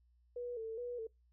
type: tone with vibrato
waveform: sine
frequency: 466.2 Hz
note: A#4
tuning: in tune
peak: -39 dBFS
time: 0.36-1.07 s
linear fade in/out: 5 ms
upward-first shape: square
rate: 2.4 Hz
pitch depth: 73 cents each way
effects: noise-tail reverb RT60 0.2 s tail -24 dB re dry + added 60 Hz sine -67 dBFS peak until 1.32 s